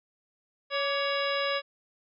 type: harmonic tone with a mistuned harmonic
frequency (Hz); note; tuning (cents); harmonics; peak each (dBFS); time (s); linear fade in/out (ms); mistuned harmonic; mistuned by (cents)
559; C#5; +14; 1 / 2 / 3 / 4 / 5 / 6 / 7 / 9; -30 / -33 / -35 / -36 / -37 / -38 / -38 / -40; 0.7-1.62; 50; 2; +63
effects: none